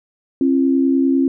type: tone pair together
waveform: sine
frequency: 269.2 / 339.2 Hz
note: C4 / E4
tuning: +49 / +50 cents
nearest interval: major third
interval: 401 cents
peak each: -13 / -19 dBFS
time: 0.41-1.28 s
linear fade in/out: 2 ms
effects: none